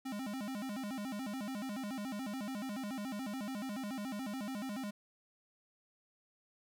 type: tone with vibrato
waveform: square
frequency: 233.1 Hz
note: A#3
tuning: in tune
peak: -39 dBFS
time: 0.05-4.91 s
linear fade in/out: 10 ms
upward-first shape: square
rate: 7 Hz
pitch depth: 220 cents each way
effects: none